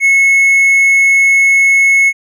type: tone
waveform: triangle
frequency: 2189 Hz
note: C#7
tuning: 22 cents flat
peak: -4 dBFS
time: 0-2.13 s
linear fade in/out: 50 ms
effects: none